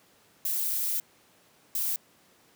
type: noise bursts at uneven times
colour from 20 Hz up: violet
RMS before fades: -29 dBFS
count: 2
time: 0.45-1 / 1.75-1.96 s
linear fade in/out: 2 ms
effects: pink hiss -61 dBFS RMS until 2.55 s + high-pass 150 Hz 12 dB/octave